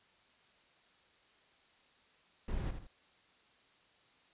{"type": "noise with echo", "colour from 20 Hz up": "brown", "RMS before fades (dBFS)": -36, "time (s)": [2.48, 2.71], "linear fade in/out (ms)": 5, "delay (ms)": 80, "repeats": 2, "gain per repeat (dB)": -8, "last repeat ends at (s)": 2.87, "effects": ["white hiss -67 dBFS RMS until 4.33 s", "resampled to 8000 Hz"]}